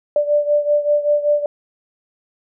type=beating tone pair; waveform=sine; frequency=587.3 / 592.5 Hz; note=D5 / D5; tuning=0 / +15 cents; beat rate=5.2 Hz; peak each=-15 / -19 dBFS; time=0.16-1.46 s; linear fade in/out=2 ms; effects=none